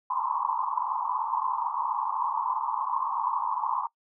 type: band-pass noise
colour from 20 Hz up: white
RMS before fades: -29 dBFS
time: 0.1-3.87 s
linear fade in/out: 5 ms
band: 870 to 1100 Hz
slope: 96 dB/octave
effects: noise-tail reverb RT60 0.1 s tail -22 dB re dry